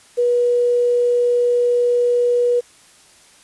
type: tone with quantisation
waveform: sine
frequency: 484.8 Hz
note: B4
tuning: 32 cents flat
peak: -13 dBFS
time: 0.17-2.61 s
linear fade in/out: 20 ms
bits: 7
effects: white hiss -49 dBFS RMS until 3.43 s + resampled to 24000 Hz